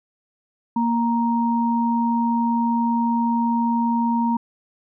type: tone pair together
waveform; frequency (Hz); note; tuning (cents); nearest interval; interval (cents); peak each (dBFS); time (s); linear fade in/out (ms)
sine; 233.7 / 934.8; A#3 / A#5; +5 / +5; 2 octaves; 2400; -19 / -22; 0.76-4.37; 5
effects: none